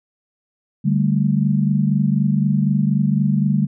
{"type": "chord", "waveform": "sine", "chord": "D suspended fourth", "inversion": "none", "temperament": "equal", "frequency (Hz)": [146.83, 196, 220], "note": ["D3", "G3", "A3"], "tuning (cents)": [0, 0, 0], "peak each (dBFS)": [-18, -18, -21], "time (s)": [0.84, 3.67], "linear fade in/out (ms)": 20, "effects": []}